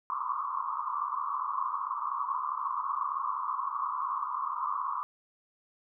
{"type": "band-pass noise", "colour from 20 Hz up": "pink", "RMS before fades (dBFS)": -33, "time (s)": [0.1, 5.03], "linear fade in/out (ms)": 0, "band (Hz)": [1000, 1200], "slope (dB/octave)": 96, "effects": []}